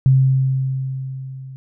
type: tone with level ramp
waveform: sine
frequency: 132.5 Hz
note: C3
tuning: 22 cents sharp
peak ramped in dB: -8 to -32 dBFS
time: 0.06-1.56 s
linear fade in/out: 0 ms
effects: none